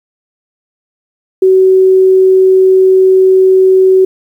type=tone; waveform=sine; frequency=377.1 Hz; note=F#4; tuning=33 cents sharp; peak=-3 dBFS; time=1.42-4.05 s; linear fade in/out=5 ms; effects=7-bit